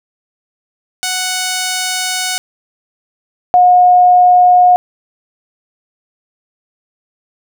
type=tone pair in turn; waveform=5% pulse / sine; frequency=740 / 721 Hz; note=F#5 / F#5; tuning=0 / -45 cents; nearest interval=unison; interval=45 cents; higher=first; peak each=-4 dBFS; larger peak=neither; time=1.03-2.38 / 3.54-4.76 s; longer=first; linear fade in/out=0 ms; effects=none